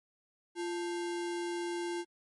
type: tone with sample-and-hold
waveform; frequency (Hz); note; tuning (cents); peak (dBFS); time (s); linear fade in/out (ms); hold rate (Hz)
sine; 345.9; F4; -17; -33; 0.55-2.05; 50; 1225
effects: MP3 48 kbps